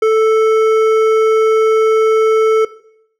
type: tone with hard clipping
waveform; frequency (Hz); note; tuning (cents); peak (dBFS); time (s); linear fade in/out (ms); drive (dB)
triangle; 440; A4; 0; -10; 0.02-2.65; 5; 13
effects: noise-tail reverb RT60 0.7 s tail -18 dB re dry